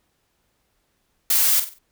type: noise with echo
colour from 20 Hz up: blue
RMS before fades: -18 dBFS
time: 1.3-1.6 s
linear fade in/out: 5 ms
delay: 47 ms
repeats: 4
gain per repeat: -9 dB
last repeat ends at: 1.788 s
effects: pink hiss -69 dBFS RMS until 1.91 s